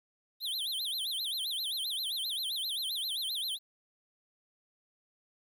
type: tone with vibrato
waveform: square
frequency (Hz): 3575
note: A7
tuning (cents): +27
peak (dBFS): -33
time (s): 0.4-3.59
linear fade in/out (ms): 50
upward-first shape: sine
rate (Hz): 7.6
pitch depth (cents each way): 270
effects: 11-bit